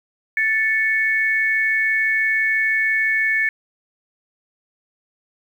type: tone pair together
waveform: sine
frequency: 1760 / 2217 Hz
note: A6 / C#7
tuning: 0 / 0 cents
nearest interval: major third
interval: 400 cents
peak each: -18 / -20 dBFS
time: 0.37-3.49 s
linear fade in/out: 2 ms
effects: 8-bit